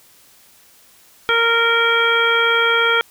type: harmonic tone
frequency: 462.9 Hz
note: A#4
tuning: 12 cents flat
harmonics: 1 / 2 / 3 / 4 / 5 / 7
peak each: -20 / -25 / -16 / -25 / -21 / -21 dBFS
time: 1.29-3.01 s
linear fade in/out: 0 ms
effects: white hiss -50 dBFS RMS until 3.1 s